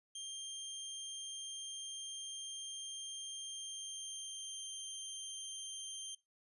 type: tone with pitch glide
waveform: 20% pulse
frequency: 3183 to 3157 Hz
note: G7 to G7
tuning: +26 to +12 cents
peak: -37 dBFS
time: 0.15-6.15 s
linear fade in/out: 5 ms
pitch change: -14 cents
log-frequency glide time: 3.45-4.66 s
effects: noise-tail reverb RT60 0.2 s tail -19 dB re dry + resampled to 24000 Hz